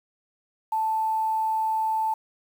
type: tone with quantisation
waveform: sine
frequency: 880 Hz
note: A5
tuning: in tune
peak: -22 dBFS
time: 0.72-2.14 s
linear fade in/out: 5 ms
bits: 8
effects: none